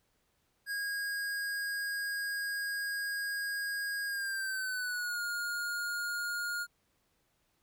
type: tone with pitch glide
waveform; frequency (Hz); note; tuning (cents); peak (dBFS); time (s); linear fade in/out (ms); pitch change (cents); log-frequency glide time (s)
square; 1636 to 1424.2; G#6 to F6; -26 to +33; -34; 0.66-6.67; 50; -241; 4.06-5.22
effects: pink hiss -75 dBFS RMS until 7.62 s